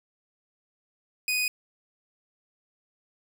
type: tone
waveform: sawtooth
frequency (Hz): 2489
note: D#7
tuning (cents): 0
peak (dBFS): -21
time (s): 1.28-1.48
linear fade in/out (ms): 2
effects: none